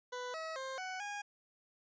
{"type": "tone with pitch steps", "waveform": "20% pulse", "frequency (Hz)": [496.2, 642, 529, 746, 819], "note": ["B4", "E5", "C5", "F#5", "G#5"], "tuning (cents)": [8, -46, 19, 14, -24], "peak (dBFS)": -35, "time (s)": [0.12, 1.22], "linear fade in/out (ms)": 10, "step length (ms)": 220, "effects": ["resampled to 16000 Hz"]}